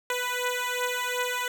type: beating tone pair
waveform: 10% pulse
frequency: 493.9 / 496.6 Hz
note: B4 / B4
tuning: 0 / +9 cents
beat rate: 2.7 Hz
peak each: -21 / -22 dBFS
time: 0.1-1.48 s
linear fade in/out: 2 ms
effects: none